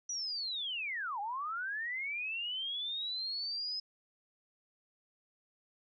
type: linear two-way sweep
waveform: sine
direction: down then up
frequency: 5920 to 784 to 5110 Hz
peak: -35 dBFS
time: 0.09-3.8 s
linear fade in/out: 5 ms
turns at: 1.2 s
effects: none